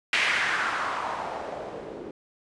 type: noise with low-pass filter sweep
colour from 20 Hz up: blue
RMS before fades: -29 dBFS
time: 0.13-2.11 s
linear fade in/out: 2 ms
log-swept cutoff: 2400 to 370 Hz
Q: 2.5
effects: resampled to 22050 Hz